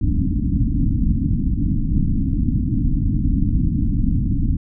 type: low-pass noise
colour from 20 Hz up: pink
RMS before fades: -18 dBFS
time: 0.01-4.57 s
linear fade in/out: 10 ms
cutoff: 300 Hz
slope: 96 dB/octave
effects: none